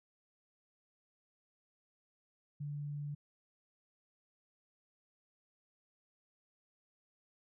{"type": "tone", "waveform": "sine", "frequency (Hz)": 145.7, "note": "D3", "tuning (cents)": -13, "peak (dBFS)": -38, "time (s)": [2.6, 3.15], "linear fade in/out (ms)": 10, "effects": []}